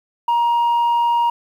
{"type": "tone", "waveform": "sine", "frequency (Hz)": 944, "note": "A#5", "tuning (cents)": 22, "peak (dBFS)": -11, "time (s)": [0.28, 1.3], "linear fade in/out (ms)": 5, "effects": ["tanh soft clip ceiling -13 dBFS", "8-bit"]}